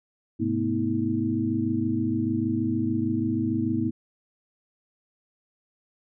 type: tone cluster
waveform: sine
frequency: 104.8 / 129.8 / 219.2 / 245.7 / 320.2 Hz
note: G#2 / C3 / A3 / B3 / D#4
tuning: +16 / -13 / -6 / -9 / +50 cents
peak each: -31 / -35 / -31 / -27 / -27 dBFS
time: 0.39-3.91 s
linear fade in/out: 20 ms
effects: none